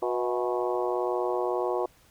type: harmonic tone with a mistuned harmonic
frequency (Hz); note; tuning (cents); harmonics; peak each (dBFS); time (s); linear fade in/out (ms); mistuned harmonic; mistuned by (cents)
121.8; B2; -24; 3 / 4 / 5 / 6 / 7 / 8 / 9; -29 / -31 / -33 / -35 / -36 / -37 / -38; 0.02-1.86; 5; 5; +66
effects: pink hiss -60 dBFS RMS until 2.1 s